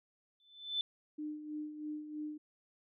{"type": "tone with exponential growth", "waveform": "sine", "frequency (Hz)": 3520, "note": "A7", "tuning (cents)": 0, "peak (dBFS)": -29, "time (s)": [0.4, 0.81], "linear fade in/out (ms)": 1, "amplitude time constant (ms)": 87}
{"type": "tone with tremolo", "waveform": "sine", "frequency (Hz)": 302.4, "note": "D#4", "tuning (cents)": -49, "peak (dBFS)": -37, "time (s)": [1.18, 2.38], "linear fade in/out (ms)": 10, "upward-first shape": "sine", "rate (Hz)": 3.1, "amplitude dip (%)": 60}
{"effects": []}